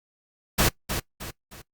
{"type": "noise with echo", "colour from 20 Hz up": "pink", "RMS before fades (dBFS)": -20, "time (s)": [0.58, 0.69], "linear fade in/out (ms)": 10, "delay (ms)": 310, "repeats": 3, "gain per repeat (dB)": -8, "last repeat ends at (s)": 1.62, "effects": ["noise-tail reverb RT60 0.1 s tail -21 dB re dry", "Opus 48 kbps"]}